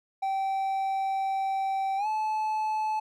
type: tone with pitch glide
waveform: triangle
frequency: 775 to 864.9 Hz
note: G5 to A5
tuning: -20 to -30 cents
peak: -24 dBFS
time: 0.22-3 s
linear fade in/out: 10 ms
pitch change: +190 cents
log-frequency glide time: 1.97-2.07 s
effects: none